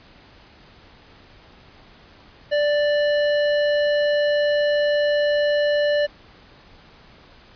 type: tone with hard clipping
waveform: sine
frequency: 587.3 Hz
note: D5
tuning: in tune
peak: -19 dBFS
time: 2.51-6.07 s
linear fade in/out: 20 ms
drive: 16 dB
effects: pink hiss -49 dBFS RMS until 7.55 s + resampled to 11025 Hz